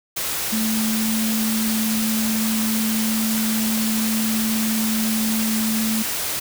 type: tone in noise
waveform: sine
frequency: 220.2 Hz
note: A3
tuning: 2 cents sharp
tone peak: -20 dBFS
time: 0.52-6.03 s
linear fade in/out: 10 ms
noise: white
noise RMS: -25 dBFS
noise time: 0.16-6.4 s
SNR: +2 dB
effects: none